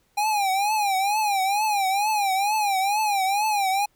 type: tone with vibrato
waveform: square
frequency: 810 Hz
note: G#5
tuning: 43 cents flat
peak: -21 dBFS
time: 0.17-3.86 s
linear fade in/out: 10 ms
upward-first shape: triangle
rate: 2.2 Hz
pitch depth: 140 cents each way
effects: pink hiss -66 dBFS RMS until 3.95 s